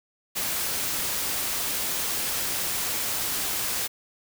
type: noise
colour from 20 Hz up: white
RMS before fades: -28 dBFS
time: 0.35-3.88 s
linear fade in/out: 20 ms
effects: none